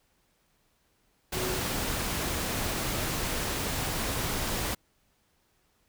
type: tone in noise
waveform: sine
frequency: 370 Hz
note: F#4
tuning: in tune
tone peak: -34 dBFS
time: 1.34-1.61 s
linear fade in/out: 10 ms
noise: pink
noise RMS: -31 dBFS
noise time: 1.32-4.75 s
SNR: -6 dB
effects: pink hiss -70 dBFS RMS until 5.88 s